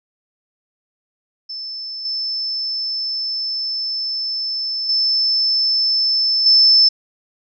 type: tone with level steps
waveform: sine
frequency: 5274 Hz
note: E8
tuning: in tune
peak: -26 / -20 / -14 / -8 dBFS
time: 1.49-6.89 s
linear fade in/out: 10 ms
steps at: 2.05 / 4.89 / 6.46 s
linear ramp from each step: 2 ms
effects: none